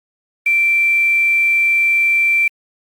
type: tone with quantisation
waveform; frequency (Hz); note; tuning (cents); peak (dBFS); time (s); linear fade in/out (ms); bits
sine; 2347; D7; -2; -11; 0.46-2.48; 5; 6
effects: Opus 48 kbps